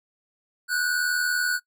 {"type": "tone pair together", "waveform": "square", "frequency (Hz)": [1468.8, 1549], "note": ["F#6", "G6"], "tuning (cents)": [-13, -21], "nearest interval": "minor second", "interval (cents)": 92, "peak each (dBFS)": [-24, -30], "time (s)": [0.68, 1.6], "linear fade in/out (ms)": 50, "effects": ["noise-tail reverb RT60 0.1 s tail -21 dB re dry"]}